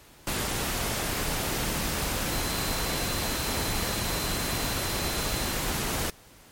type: tone in noise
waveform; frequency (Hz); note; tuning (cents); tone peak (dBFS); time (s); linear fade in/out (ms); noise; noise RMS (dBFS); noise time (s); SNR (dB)
sine; 4082; C8; -44; -38; 2.32-5.53; 2; pink; -29; 0.27-6.1; -12
effects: pink hiss -53 dBFS RMS until 6.51 s + MP3 64 kbps